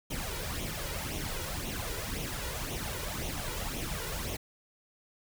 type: noise with flanger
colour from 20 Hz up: pink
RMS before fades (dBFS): -36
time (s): 0.1-4.37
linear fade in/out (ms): 10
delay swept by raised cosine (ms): 0.31 to 2.11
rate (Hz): 1.9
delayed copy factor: +0.65
effects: none